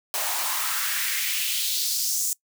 white noise with high-pass filter sweep, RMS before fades -26 dBFS, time 0.14-2.33 s, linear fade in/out 0 ms, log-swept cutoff 640 to 7300 Hz, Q 2.3, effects noise-tail reverb RT60 0.1 s tail -22 dB re dry

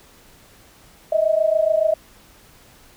sine tone pair together, 620.9 / 648 Hz, D#5 / E5, -4 / -30 cents, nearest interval minor second, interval 74 cents, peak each -18 / -18 dBFS, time 1.12-1.94 s, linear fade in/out 5 ms, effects pink hiss -50 dBFS RMS until 2.96 s

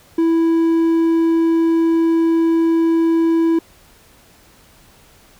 triangle tone, 329.6 Hz, E4, in tune, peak -10 dBFS, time 0.18-3.59 s, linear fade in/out 5 ms, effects pink hiss -49 dBFS RMS until 5.39 s

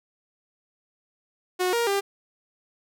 sawtooth tone with pitch steps, 364.9 / 469.8 / 397.7 Hz, F#4 / A#4 / G4, -24 / +13 / +25 cents, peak -18 dBFS, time 1.59-2.01 s, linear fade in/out 20 ms, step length 140 ms, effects none

